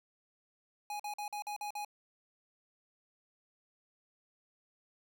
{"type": "tone bursts", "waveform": "square", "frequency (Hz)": 830.6, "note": "G#5", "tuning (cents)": 0, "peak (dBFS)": -38, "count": 7, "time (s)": [0.9, 1.848], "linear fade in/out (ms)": 2, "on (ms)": 96, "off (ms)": 46, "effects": []}